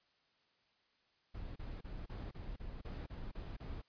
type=noise bursts; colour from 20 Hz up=brown; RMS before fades=-45 dBFS; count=10; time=1.34-3.819 s; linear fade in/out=10 ms; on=220 ms; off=31 ms; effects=white hiss -75 dBFS RMS until 3.88 s + resampled to 11025 Hz